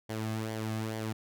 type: tone with flanger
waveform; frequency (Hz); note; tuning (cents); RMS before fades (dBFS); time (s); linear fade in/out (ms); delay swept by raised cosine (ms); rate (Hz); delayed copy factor
sawtooth; 110; A2; 0; -35; 0.09-1.13; 10; 0.76 to 2.16; 2.3; -0.55
effects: none